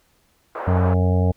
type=band-pass noise; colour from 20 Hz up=white; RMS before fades=-29 dBFS; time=0.55-0.94 s; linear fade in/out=2 ms; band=430 to 1200 Hz; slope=24 dB/octave
type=harmonic tone; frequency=91 Hz; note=F#2; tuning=28 cents flat; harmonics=1 / 2 / 3 / 5 / 6 / 7 / 8 / 9; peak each=-16 / -23 / -29 / -27 / -31 / -31 / -37 / -33 dBFS; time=0.67-1.32 s; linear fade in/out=10 ms
effects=pink hiss -62 dBFS RMS until 1.36 s